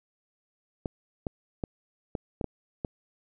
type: clicks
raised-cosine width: 2 ms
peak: -17 dBFS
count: 7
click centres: 0.858 / 1.268 / 1.638 / 2.152 / 2.412 / 2.443 / 2.848 s
effects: none